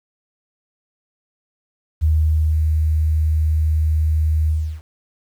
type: tone with ADSR envelope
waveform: sine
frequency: 78 Hz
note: D#2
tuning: 5 cents sharp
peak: -12 dBFS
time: 2.01-4.82 s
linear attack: 27 ms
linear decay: 490 ms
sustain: -2 dB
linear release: 330 ms
effects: 8-bit